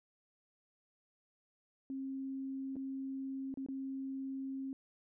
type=tone with dropouts; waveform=sine; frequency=268.2 Hz; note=C4; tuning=43 cents sharp; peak=-38 dBFS; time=1.9-4.73 s; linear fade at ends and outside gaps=1 ms; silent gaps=2.757-2.765 / 3.541-3.573 / 3.663-3.686 s; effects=none